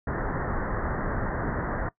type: low-pass noise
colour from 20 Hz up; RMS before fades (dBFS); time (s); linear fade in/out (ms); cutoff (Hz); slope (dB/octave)
pink; -29; 0.07-1.89; 5; 1900; 96
effects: noise-tail reverb RT60 0.1 s tail -20 dB re dry